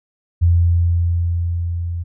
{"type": "tone with level ramp", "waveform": "sine", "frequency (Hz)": 85.7, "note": "F2", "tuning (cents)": -32, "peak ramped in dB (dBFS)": [-9, -21], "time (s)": [0.41, 2.04], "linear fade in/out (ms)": 20, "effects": []}